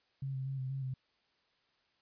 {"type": "tone with pitch steps", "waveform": "sine", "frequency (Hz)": [135.9, 132.3, 135.4, 130.5, 135.5, 130.4], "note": ["C#3", "C3", "C#3", "C3", "C#3", "C3"], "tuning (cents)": [-34, 20, -40, -4, -39, -5], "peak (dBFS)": -35, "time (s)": [0.22, 0.94], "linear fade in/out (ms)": 5, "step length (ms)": 120, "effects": ["white hiss -74 dBFS RMS until 2.01 s", "resampled to 11025 Hz"]}